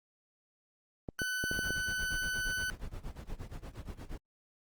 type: clicks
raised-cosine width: 2 ms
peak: -23 dBFS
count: 6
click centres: 1.088 / 1.218 / 1.44 / 1.514 / 1.591 / 1.706 s
type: tone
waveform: 40% pulse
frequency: 1503 Hz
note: F#6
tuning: 27 cents sharp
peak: -32 dBFS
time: 1.19-2.7 s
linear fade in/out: 0 ms
type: noise with tremolo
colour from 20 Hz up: brown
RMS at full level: -39 dBFS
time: 1.52-4.18 s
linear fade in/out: 10 ms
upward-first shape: sine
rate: 8.5 Hz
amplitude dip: 90%
effects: Opus 24 kbps